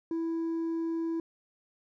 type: tone with hard clipping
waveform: triangle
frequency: 329.6 Hz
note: E4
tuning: in tune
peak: -28 dBFS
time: 0.11-1.2 s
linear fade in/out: 2 ms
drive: 1 dB
effects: none